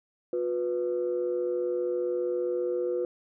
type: tone pair together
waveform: sine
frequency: 358.9 / 493.9 Hz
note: F4 / B4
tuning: +47 / 0 cents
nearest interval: tritone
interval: 553 cents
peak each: -28 dBFS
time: 0.33-3.05 s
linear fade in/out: 2 ms
effects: tanh soft clip ceiling -20 dBFS